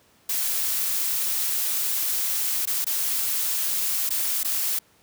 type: noise with dropouts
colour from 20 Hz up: blue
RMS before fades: -25 dBFS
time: 0.29-4.79 s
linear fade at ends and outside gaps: 5 ms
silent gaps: 2.655-2.672 / 2.845-2.866 / 4.093-4.104 / 4.433-4.446 s
effects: pink hiss -59 dBFS RMS until 5.02 s + high-pass 100 Hz 12 dB/octave